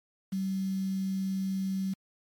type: tone with quantisation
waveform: sine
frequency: 191.5 Hz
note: G3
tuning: 40 cents flat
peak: -28 dBFS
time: 0.32-1.94 s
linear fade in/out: 10 ms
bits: 8
effects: MP3 96 kbps